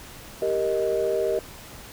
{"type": "chord", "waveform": "sine", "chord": "Eb major", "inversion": "first", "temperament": "equal", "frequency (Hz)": [392, 466.2, 622.3], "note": ["G4", "Bb4", "Eb5"], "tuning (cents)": [0, 0, 0], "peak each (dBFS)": -25, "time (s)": [0.42, 1.39], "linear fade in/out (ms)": 2, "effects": ["tanh soft clip ceiling -14 dBFS", "pink hiss -43 dBFS RMS until 1.92 s"]}